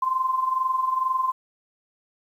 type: tone with amplitude modulation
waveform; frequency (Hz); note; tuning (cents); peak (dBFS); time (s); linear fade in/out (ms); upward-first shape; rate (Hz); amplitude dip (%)
sine; 1040; C6; -11; -18; 0.02-1.32; 5; sine; 22.2; 65
effects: 9-bit